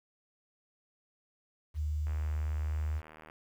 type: tone with pitch glide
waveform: sine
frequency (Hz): 75.7 to 76.62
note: D#2 to D#2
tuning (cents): -47 to -26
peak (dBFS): -30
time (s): 1.74-3.02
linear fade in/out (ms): 50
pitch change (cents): +21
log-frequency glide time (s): 2.67-2.84
type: click train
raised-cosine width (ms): 0.5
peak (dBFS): -35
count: 97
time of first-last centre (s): 2.07-3.299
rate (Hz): 78.1
effects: 10-bit